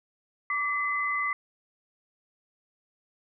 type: tone pair together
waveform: sine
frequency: 1156 / 2030 Hz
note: D6 / B6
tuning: -28 / +47 cents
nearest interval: minor seventh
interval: 975 cents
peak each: -29 / -28 dBFS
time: 0.5-1.33 s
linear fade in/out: 2 ms
effects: none